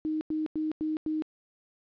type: tone bursts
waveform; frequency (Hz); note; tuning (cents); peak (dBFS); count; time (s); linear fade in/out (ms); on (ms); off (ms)
sine; 311.1; D#4; 0; -27; 5; 0.05-1.222; 0; 160; 93
effects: resampled to 11025 Hz + 11-bit